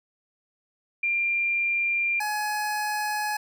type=tone pair in turn; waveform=sine / 25% pulse; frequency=2385 / 843.2 Hz; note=D7 / G#5; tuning=+26 / +26 cents; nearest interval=octave + tritone; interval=1800 cents; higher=first; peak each=-22 dBFS; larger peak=neither; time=1.03-2.2 / 2.2-3.37 s; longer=neither; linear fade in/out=5 ms; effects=none